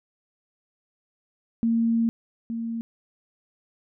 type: tone pair in turn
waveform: sine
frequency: 229.5 / 229.5 Hz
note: A#3 / A#3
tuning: -27 / -27 cents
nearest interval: unison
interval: 0 cents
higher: neither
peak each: -19 / -27 dBFS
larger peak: first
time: 1.63-2.09 / 2.5-2.81 s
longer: first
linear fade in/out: 0 ms
effects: none